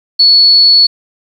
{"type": "tone", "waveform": "sine", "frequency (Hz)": 4409, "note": "C#8", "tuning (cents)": -10, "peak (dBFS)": -3, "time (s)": [0.19, 0.87], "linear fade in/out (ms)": 10, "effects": ["7-bit"]}